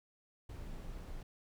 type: noise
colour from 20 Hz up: brown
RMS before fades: -45 dBFS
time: 0.49-1.23 s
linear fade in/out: 5 ms
effects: none